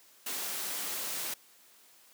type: noise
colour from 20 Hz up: white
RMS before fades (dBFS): -36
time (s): 0.26-1.34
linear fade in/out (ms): 5
effects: white hiss -60 dBFS RMS until 2.13 s + high-pass 200 Hz 12 dB/octave